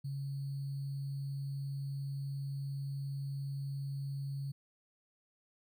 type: tone with sample-and-hold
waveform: sine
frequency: 138.59 Hz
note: C#3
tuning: in tune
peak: -36 dBFS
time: 0.04-4.52 s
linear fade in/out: 10 ms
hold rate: 4410 Hz
effects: none